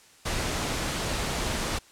pink noise, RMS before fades -29 dBFS, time 0.25-1.79 s, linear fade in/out 10 ms, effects white hiss -55 dBFS RMS until 1.91 s + low-pass 9000 Hz 12 dB/octave

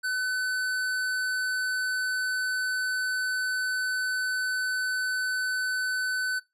sine tone with hard clipping, 1510 Hz, F#6, 35 cents sharp, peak -28 dBFS, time 0.03-6.4 s, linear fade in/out 20 ms, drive 16 dB, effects noise-tail reverb RT60 0.2 s tail -20 dB re dry + resampled to 32000 Hz

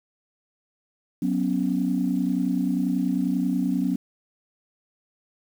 sine chord, F# suspended fourth, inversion none, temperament equal, 185 / 246.9 / 277.2 Hz, F#3 / B3 / C#4, 0 / 0 / 0 cents, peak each -25 dBFS, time 1.22-3.96 s, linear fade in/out 5 ms, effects tanh soft clip ceiling -12 dBFS + 8-bit

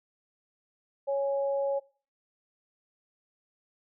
sine tone pair together, 554.4 / 830.6 Hz, C#5 / G#5, 0 / 0 cents, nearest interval perfect fifth, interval 700 cents, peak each -26 / -37 dBFS, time 1.07-1.8 s, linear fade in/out 20 ms, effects noise-tail reverb RT60 0.4 s tail -21 dB re dry

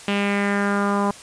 sawtooth tone with low-pass filter sweep, 201.6 Hz, G3, 49 cents sharp, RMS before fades -21 dBFS, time 0.08-1.11 s, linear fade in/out 2 ms, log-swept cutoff 2900 to 1000 Hz, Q 3.4, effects white hiss -41 dBFS RMS until 1.22 s + resampled to 22050 Hz

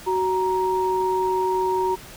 sine tone pair together, 373.6 / 936 Hz, F#4 / A#5, +17 / +7 cents, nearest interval octave + major third, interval 1590 cents, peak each -22 dBFS, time 0.06-1.96 s, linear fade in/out 20 ms, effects pink hiss -42 dBFS RMS until 2.16 s

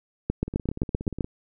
two click trains, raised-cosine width 3 ms, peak -20 / -10 dBFS, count 14 / 8, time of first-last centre 0.48-1.245 / 0.3-1.208 s, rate 17 / 7.71 Hz, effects none

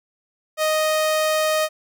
sawtooth tone, 622.3 Hz, D#5, in tune, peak -14 dBFS, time 0.57-1.69 s, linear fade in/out 50 ms, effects none

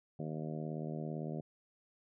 harmonic tone, 77.78 Hz, D#2, in tune, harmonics 2 / 3 / 4 / 5 / 6 / 7 / 8 / 9, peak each -40 / -44 / -48 / -47 / -52 / -50 / -50 / -53 dBFS, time 0.19-1.41 s, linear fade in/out 5 ms, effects none

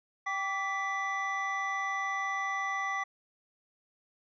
triangle tone cluster, 783 / 1156 / 1982 Hz, G5 / D6 / B6, -2 / -28 / +6 cents, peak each -35 / -33 / -32 dBFS, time 0.26-3.04 s, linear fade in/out 10 ms, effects resampled to 16000 Hz

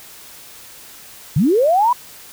sine linear sweep, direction up, 120.3 to 1010 Hz, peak -11 dBFS, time 1.36-1.93 s, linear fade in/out 5 ms, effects white hiss -40 dBFS RMS until 2.32 s

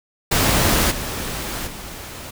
pink noise with level steps, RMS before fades -17 / -27 / -34 dBFS, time 0.31-2.31 s, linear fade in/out 10 ms, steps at 0.9 / 1.66 s, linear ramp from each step 20 ms, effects none

